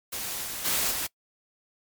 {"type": "noise with level steps", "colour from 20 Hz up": "white", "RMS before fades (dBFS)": [-33, -35, -26, -30], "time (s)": [0.12, 1.07], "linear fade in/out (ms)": 10, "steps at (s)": [0.43, 0.64, 0.9], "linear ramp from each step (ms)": 20, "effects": ["noise-tail reverb RT60 0.1 s tail -23 dB re dry", "MP3 96 kbps"]}